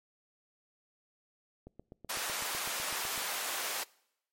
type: click train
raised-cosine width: 2 ms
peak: -34 dBFS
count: 13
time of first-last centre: 1.67-3.178 s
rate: 7.96 Hz
type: high-pass noise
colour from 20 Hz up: pink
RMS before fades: -36 dBFS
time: 2.09-3.84 s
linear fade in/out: 10 ms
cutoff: 760 Hz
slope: 12 dB/octave
effects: noise-tail reverb RT60 0.8 s tail -24 dB re dry + MP3 64 kbps